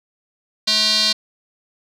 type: tone with band-pass filter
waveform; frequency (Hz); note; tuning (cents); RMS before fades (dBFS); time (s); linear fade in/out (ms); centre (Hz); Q
square; 215.2; A3; -38; -17; 0.67-1.13; 10; 4300; 5.6
effects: none